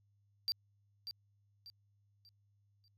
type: tone with echo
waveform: triangle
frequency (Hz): 4699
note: D8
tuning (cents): 0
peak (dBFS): -31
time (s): 0.48-0.52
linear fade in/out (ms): 0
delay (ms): 590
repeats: 4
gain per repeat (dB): -9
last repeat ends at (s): 2.88
effects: added 101 Hz sine -70 dBFS peak until 2.97 s